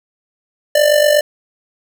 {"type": "tone with amplitude modulation", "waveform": "square", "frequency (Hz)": 594, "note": "D5", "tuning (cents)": 20, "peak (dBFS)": -7, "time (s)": [0.75, 1.21], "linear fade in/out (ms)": 5, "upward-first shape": "sine", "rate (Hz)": 48.3, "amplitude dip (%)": 65, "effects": []}